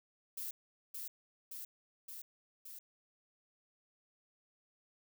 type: noise with echo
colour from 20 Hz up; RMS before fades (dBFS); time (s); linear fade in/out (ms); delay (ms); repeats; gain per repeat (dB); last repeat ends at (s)
violet; -42; 0.37-0.51; 5; 570; 4; -2; 2.79
effects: none